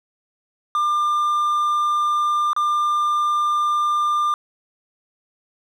triangle tone with dropouts, 1197 Hz, D6, 33 cents sharp, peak -15 dBFS, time 0.75-4.34 s, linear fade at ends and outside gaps 1 ms, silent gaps 2.532-2.564 s, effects none

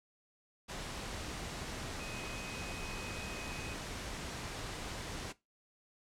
sine tone in noise, 2517 Hz, D#7, 19 cents sharp, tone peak -47 dBFS, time 1.99-3.75 s, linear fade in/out 20 ms, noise pink, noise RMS -42 dBFS, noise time 0.68-5.33 s, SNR -8 dB, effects noise-tail reverb RT60 0.2 s tail -18 dB re dry + low-pass 8000 Hz 12 dB/octave

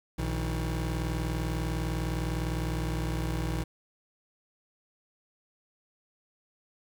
25% pulse tone pair together, 59.89 / 160 Hz, A#1 / D#3, +47 / +49 cents, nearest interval octave + perfect fourth, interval 1702 cents, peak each -27 / -30 dBFS, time 0.18-3.64 s, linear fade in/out 10 ms, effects 10-bit

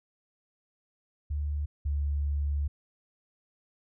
sine tone pair in turn, 73.4 / 72.06 Hz, D2 / D2, 0 / -32 cents, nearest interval unison, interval 32 cents, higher first, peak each -28 / -26 dBFS, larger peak second, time 1.3-1.66 / 1.85-2.68 s, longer second, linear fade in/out 10 ms, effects none

